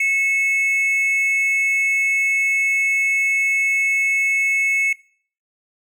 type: tone pair together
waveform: triangle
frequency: 2194 / 2609 Hz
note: C#7 / E7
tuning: -18 / -18 cents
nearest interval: minor third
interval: 300 cents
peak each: -15 / -23 dBFS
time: 0-4.93 s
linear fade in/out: 5 ms
effects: noise-tail reverb RT60 0.5 s tail -20 dB re dry